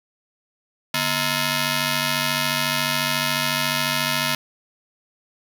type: ring-modulated tone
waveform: 5% pulse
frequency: 390.7 Hz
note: G4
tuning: 6 cents flat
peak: -6 dBFS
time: 0.94-4.35 s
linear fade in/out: 2 ms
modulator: 539 Hz
effects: none